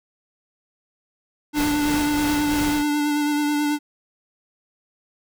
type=tone with vibrato; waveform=square; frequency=294.8 Hz; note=D4; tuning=7 cents sharp; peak=-20 dBFS; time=1.53-3.79 s; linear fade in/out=50 ms; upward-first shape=sine; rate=9.2 Hz; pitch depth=20 cents each way
type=noise with tremolo; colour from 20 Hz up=pink; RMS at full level=-27 dBFS; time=1.54-2.84 s; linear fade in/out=50 ms; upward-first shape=triangle; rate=3 Hz; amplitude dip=50%
effects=none